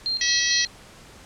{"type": "tone with tremolo", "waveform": "sine", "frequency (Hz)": 4186, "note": "C8", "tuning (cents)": 0, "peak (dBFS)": -22, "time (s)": [0.06, 0.67], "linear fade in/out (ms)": 0, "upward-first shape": "square", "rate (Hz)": 4.5, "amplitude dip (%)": 70}
{"type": "harmonic tone", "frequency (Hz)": 646, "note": "E5", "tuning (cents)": -35, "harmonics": [3, 4, 5, 6, 7, 8, 9], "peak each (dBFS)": [-25, -31, -29, -31, -29, -31, -25], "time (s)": [0.21, 0.65], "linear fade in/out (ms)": 2}
{"effects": ["pink hiss -47 dBFS RMS until 1.25 s", "low-pass 9000 Hz 12 dB/octave"]}